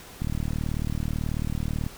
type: click train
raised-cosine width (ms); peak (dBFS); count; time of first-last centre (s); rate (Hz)
5; -16; 64; 0.22-1.865; 38.3
effects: pink hiss -45 dBFS RMS until 1.97 s